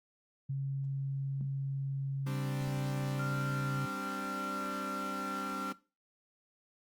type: tone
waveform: sine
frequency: 137 Hz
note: C#3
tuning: 20 cents flat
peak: -32 dBFS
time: 0.49-3.86 s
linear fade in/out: 10 ms
type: tone with exponential decay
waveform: sine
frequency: 194.2 Hz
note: G3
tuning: 16 cents flat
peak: -36 dBFS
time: 1.41-1.5 s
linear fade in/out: 0 ms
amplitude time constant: 18 ms
type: chord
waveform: sawtooth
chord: G suspended fourth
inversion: none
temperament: equal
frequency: 196 / 261.6 / 293.7 Hz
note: G3 / C4 / D4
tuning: 0 / 0 / 0 cents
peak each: -39 dBFS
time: 2.26-5.73 s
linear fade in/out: 10 ms
type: tone with pitch glide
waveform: sine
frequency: 1386 to 1369.3 Hz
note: F6 to F6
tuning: -14 to -35 cents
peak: -37 dBFS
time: 3.19-5.72 s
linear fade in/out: 10 ms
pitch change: -21 cents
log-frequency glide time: 3.32-4.71 s
effects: noise-tail reverb RT60 0.3 s tail -18 dB re dry + Opus 48 kbps